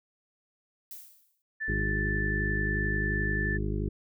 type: noise with exponential decay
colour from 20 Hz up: violet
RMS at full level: -40 dBFS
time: 0.91-1.42 s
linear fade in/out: 1 ms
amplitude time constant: 110 ms
type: tone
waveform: sine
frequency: 1759 Hz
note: A6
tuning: 1 cent flat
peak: -30 dBFS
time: 1.6-3.58 s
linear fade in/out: 20 ms
type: harmonic tone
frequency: 51.4 Hz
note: G#1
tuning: 17 cents flat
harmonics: 1 / 2 / 3 / 4 / 6 / 7 / 8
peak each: -31 / -34 / -36 / -37 / -39 / -39 / -40 dBFS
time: 1.68-3.89 s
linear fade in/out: 5 ms
effects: none